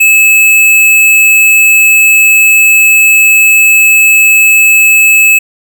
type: tone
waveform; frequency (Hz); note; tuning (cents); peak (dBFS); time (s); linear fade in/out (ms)
square; 2599; E7; -25; -3; 0-5.39; 10
effects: none